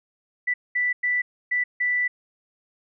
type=tone bursts at uneven times; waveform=sine; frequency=1975 Hz; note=B6; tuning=in tune; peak=-20 dBFS; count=5; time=0.47-0.54 / 0.75-0.93 / 1.03-1.22 / 1.51-1.64 / 1.8-2.08 s; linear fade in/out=10 ms; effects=none